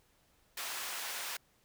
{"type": "high-pass noise", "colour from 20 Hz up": "pink", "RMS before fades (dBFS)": -40, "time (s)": [0.57, 1.37], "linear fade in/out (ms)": 5, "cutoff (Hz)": 1000, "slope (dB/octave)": 12, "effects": ["pink hiss -70 dBFS RMS until 1.64 s"]}